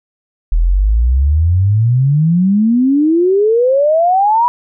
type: exponential sweep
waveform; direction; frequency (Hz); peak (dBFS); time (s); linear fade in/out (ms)
sine; up; 38.89 to 984; -8; 0.52-4.48; 0
effects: none